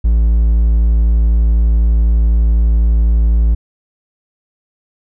triangle tone, 56 Hz, A1, 31 cents sharp, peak -6 dBFS, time 0.04-3.55 s, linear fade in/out 10 ms, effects none

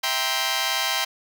10% pulse chord, C dominant seventh, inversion first, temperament just, 654.1 / 784.9 / 941.9 / 1046.5 Hz, E5 / G5 / Bb5 / C6, -14 / +2 / +18 / 0 cents, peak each -22 / -19 / -22 / -19 dBFS, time 0.03-1.05 s, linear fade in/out 10 ms, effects none

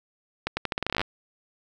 accelerating click train, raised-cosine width 0.3 ms, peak -10 dBFS, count 15, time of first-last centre 0.47-1.015 s, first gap 100 ms, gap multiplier 0.83, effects none

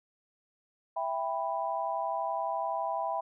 sine chord, E minor, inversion none, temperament just, 659.3 / 791.1 / 988.9 Hz, E5 / G5 / B5, 0 / +16 / +2 cents, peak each -34 dBFS, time 0.96-3.21 s, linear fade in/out 10 ms, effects none

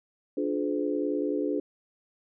sine chord, D diminished seventh, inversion none, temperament just, 293.7 / 352.4 / 422.9 / 507.5 Hz, D4 / F4 / Ab4 / Cb5, 0 / +16 / +31 / +47 cents, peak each -29 / -33 / -31 / -34 dBFS, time 0.37-1.6 s, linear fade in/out 5 ms, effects none

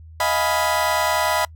30% pulse chord, F half-diminished seventh, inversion third, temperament equal with one note detuned, 628.4 / 698.5 / 830.6 / 987.8 Hz, Eb5 / F5 / Ab5 / Cb6, +17 / 0 / 0 / 0 cents, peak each -21 / -23 / -24 / -19 dBFS, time 0.2-1.45 s, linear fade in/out 2 ms, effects noise-tail reverb RT60 0.1 s tail -26 dB re dry + added 80 Hz sine -39 dBFS peak until 1.55 s

